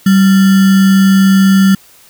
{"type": "tone with sample-and-hold", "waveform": "sine", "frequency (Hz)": 193, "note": "G3", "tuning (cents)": -27, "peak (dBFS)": -4, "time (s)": [0.06, 1.75], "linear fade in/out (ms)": 5, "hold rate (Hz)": 1575, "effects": ["white hiss -43 dBFS RMS until 2.09 s"]}